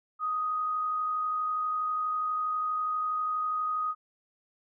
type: tone with amplitude modulation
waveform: sine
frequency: 1248 Hz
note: D#6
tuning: 5 cents sharp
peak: -26 dBFS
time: 0.19-3.95 s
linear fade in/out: 50 ms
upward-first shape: sine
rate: 52.3 Hz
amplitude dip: 25%
effects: none